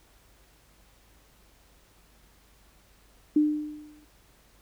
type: tone with exponential decay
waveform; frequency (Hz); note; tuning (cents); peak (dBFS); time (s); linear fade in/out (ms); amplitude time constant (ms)
sine; 301; D4; +43; -16; 3.36-4.05; 5; 150
effects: added 50 Hz sine -61 dBFS peak until 4.61 s + pink hiss -61 dBFS RMS until 4.61 s